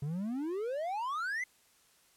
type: exponential sweep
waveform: triangle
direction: up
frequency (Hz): 136.6 to 2093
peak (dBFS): -31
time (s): 0.02-1.44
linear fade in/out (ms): 5
effects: white hiss -66 dBFS RMS until 2.16 s + low-pass 12000 Hz 12 dB/octave